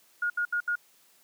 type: tone bursts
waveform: sine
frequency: 1433 Hz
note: F6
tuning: 44 cents sharp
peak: -25 dBFS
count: 4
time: 0.22-0.756 s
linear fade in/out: 5 ms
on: 80 ms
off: 72 ms
effects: white hiss -62 dBFS RMS until 1.23 s + high-pass 150 Hz 12 dB/octave